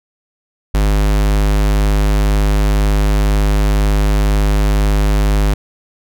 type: tone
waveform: square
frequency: 51 Hz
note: G#1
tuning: 31 cents flat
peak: -11 dBFS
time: 0.74-5.54 s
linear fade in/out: 5 ms
effects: none